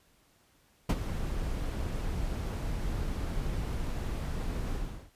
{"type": "noise with ADSR envelope", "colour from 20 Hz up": "brown", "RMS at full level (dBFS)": -21, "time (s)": [0.89, 5.11], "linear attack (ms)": 8, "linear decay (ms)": 46, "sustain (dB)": -12, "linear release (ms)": 400, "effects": ["pink hiss -66 dBFS RMS until 5.15 s", "resampled to 32000 Hz"]}